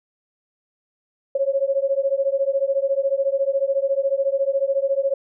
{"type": "beating tone pair", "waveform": "sine", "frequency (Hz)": [541, 555], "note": ["C#5", "C#5"], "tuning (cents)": [-42, 2], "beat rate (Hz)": 14, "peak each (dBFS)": -21, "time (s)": [1.35, 5.14], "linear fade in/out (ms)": 5, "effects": []}